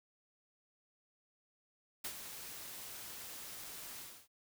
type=noise with ADSR envelope; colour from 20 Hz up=white; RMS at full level=-40 dBFS; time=2.04-4.28 s; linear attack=8 ms; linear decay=73 ms; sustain=-8 dB; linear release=290 ms; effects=none

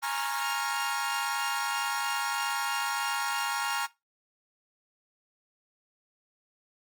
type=chord; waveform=sawtooth; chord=Bb minor seventh; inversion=third; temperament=equal with one note detuned; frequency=830.6 / 932.3 / 1091.6 / 1396.9 Hz; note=Ab5 / Bb5 / Db6 / F6; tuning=0 / 0 / -27 / 0 cents; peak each=-31 / -30 / -33 / -30 dBFS; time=0.02-3.87 s; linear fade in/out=20 ms; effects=noise-tail reverb RT60 0.2 s tail -18 dB re dry + Opus 24 kbps

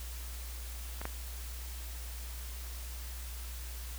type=clicks; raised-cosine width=0.5 ms; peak=-25 / -21 dBFS; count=2; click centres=1.015 / 1.054 s; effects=added 60 Hz sine -40 dBFS peak until 3.98 s + white hiss -48 dBFS RMS until 3.98 s

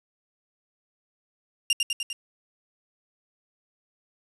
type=tone with echo; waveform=sawtooth; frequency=2801 Hz; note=F7; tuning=4 cents sharp; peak=-15 dBFS; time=1.7-1.73 s; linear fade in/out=2 ms; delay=100 ms; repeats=4; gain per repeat=-3 dB; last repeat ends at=2.13 s; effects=resampled to 24000 Hz + 8-bit

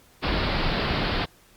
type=low-pass noise; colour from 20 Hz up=pink; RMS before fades=-25 dBFS; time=0.22-1.26 s; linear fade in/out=20 ms; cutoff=4900 Hz; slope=96 dB/octave; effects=pink hiss -56 dBFS RMS until 1.56 s + Opus 48 kbps

